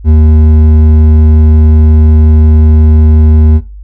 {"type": "tone with hard clipping", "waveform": "sine", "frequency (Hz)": 77.78, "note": "D#2", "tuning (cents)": 0, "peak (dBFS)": -3, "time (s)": [0.04, 3.61], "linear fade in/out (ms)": 50, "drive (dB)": 8, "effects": ["noise-tail reverb RT60 0.3 s tail -18 dB re dry", "added 50 Hz sine -24 dBFS peak until 3.83 s"]}